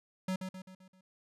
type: tone with echo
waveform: square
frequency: 186.9 Hz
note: F#3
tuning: 18 cents sharp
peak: -32 dBFS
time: 0.28-0.36 s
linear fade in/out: 5 ms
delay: 130 ms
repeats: 5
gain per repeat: -6 dB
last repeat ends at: 1.01 s
effects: low-pass 11000 Hz 12 dB/octave